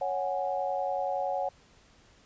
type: chord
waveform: sine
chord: C# suspended fourth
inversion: none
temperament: equal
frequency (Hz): 554.4 / 740 / 830.6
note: C#5 / F#5 / G#5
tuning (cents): 0 / 0 / 0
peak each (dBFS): -32 / -31 / -35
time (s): 0.01-1.49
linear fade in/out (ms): 5
effects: pink hiss -60 dBFS RMS until 2.25 s + resampled to 16000 Hz